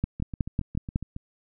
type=two click trains; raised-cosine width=5 ms; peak=-22 / -12 dBFS; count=8 / 6; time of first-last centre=0.2-1.164 / 0.04-0.959 s; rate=7.26 / 5.44 Hz; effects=none